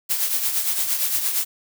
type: noise with tremolo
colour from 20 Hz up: blue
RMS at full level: -20 dBFS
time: 0.09-1.45 s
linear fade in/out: 20 ms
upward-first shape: triangle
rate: 8.7 Hz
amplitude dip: 60%
effects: none